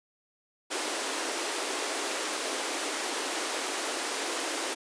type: high-pass noise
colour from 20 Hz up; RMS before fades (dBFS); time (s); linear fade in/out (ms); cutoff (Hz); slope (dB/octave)
pink; -32; 0.7-4.75; 20; 290; 48
effects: resampled to 22050 Hz